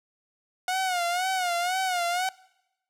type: tone with vibrato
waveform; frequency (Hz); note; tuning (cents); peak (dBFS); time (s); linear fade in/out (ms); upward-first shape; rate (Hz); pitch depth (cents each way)
sawtooth; 724; F#5; -38; -21; 0.68-2.29; 2; sine; 2; 88
effects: noise-tail reverb RT60 0.9 s tail -23 dB re dry + low-pass 12000 Hz 12 dB/octave